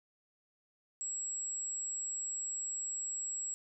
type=tone; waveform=sine; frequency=7700 Hz; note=B8; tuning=45 cents flat; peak=-36 dBFS; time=1.01-3.54 s; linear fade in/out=0 ms; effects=none